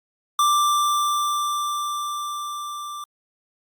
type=tone with level ramp; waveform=square; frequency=1179 Hz; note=D6; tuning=6 cents sharp; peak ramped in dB=-16 to -32 dBFS; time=0.39-3.04 s; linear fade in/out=2 ms; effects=Opus 48 kbps